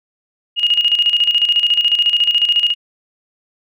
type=tone with tremolo; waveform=sine; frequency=2863 Hz; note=F7; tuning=42 cents sharp; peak=-9 dBFS; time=0.56-2.75 s; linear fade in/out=50 ms; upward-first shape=square; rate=14 Hz; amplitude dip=65%; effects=none